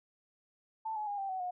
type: tone with pitch steps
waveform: sine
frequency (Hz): 884 / 849 / 815.3 / 783 / 752 / 722.2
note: A5 / G#5 / G#5 / G5 / F#5 / F#5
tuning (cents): +8 / +38 / -32 / -2 / +28 / -42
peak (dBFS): -34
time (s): 0.85-1.51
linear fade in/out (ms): 10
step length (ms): 110
effects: none